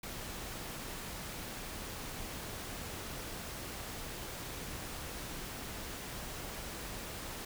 pink noise, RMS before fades -43 dBFS, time 0.03-7.45 s, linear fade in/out 5 ms, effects none

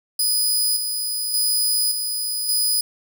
15% pulse tone with tremolo, 4978 Hz, D#8, in tune, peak -11 dBFS, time 0.19-2.81 s, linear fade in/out 5 ms, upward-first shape square, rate 0.87 Hz, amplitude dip 45%, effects none

